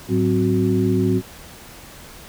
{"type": "tone cluster", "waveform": "sine", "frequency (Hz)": [107, 187.2, 262.4, 367.6], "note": ["A2", "F#3", "C4", "F#4"], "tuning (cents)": [-48, 20, 5, -11], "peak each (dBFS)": -21, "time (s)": [0.08, 1.22], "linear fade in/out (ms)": 50, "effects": ["pink hiss -41 dBFS RMS until 2.28 s"]}